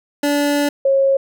25% pulse / sine tone pair in turn, 288.9 / 544 Hz, D4 / C#5, -28 / -33 cents, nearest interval major seventh, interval 1095 cents, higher second, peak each -11 dBFS, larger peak neither, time 0.23-0.69 / 0.85-1.17 s, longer first, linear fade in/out 5 ms, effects none

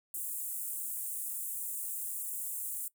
pink high-pass noise, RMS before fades -38 dBFS, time 0.14-2.88 s, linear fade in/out 2 ms, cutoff 8100 Hz, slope 48 dB/octave, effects noise-tail reverb RT60 0.1 s tail -20 dB re dry

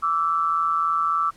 sine tone pair together, 1159 / 1322.5 Hz, D6 / E6, -23 / +5 cents, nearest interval major second, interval 228 cents, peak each -22 dBFS, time 0.02-1.31 s, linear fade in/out 20 ms, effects pink hiss -54 dBFS RMS until 1.36 s + low-pass 11000 Hz 12 dB/octave

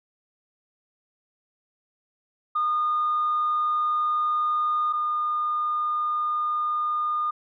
sine tone pair in turn, 1222 / 1217.6 Hz, D#6 / D#6, -32 / -38 cents, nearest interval unison, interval 6 cents, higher first, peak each -20 / -22 dBFS, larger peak first, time 2.55-4.93 / 4.93-7.31 s, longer neither, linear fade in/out 10 ms, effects tanh soft clip ceiling -17 dBFS

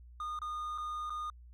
triangle tone with dropouts, 1224 Hz, D#6, 29 cents flat, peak -34 dBFS, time 0.2-1.3 s, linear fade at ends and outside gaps 2 ms, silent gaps 0.39-0.417 / 0.778-0.782 / 1.097-1.103 s, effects added 60 Hz sine -51 dBFS peak until 1.53 s

